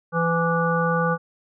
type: harmonic tone with a mistuned harmonic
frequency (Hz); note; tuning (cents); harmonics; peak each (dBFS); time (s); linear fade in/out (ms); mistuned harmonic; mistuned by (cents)
167.5; E3; +28; 1 / 3 / 5 / 7 / 9; -23 / -24 / -29 / -25 / -27; 0.12-1.18; 50; 9; -49
effects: none